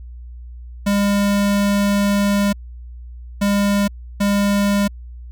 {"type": "tone bursts at uneven times", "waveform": "square", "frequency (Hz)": 201.9, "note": "G#3", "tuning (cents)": -49, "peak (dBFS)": -15, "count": 3, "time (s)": [[0.86, 2.53], [3.41, 3.88], [4.2, 4.88]], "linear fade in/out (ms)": 10, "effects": ["added 60 Hz sine -32 dBFS peak until 5.31 s"]}